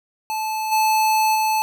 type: tone with level steps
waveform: square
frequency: 870 Hz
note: A5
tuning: 20 cents flat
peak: -23 / -16 / -18 dBFS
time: 0.3-1.62 s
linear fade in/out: 0 ms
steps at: 0.71 / 1.34 s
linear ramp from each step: 20 ms
effects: none